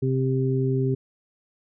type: harmonic tone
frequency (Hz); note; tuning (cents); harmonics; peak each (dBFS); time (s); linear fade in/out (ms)
131.6; C3; +10; 1 / 2 / 3; -22 / -28 / -26; 0.02-0.95; 10
effects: none